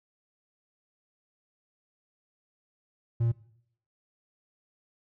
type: tone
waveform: triangle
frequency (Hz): 116.54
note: A#2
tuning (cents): 0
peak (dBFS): -21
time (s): 3.2-3.32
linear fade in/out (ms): 10
effects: noise-tail reverb RT60 0.7 s tail -20 dB re dry